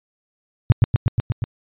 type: tone with echo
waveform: sine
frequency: 112.9 Hz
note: A2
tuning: 45 cents sharp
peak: -6 dBFS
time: 0.7-0.72 s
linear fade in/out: 0 ms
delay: 120 ms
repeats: 6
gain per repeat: -2 dB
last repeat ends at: 1.44 s
effects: resampled to 8000 Hz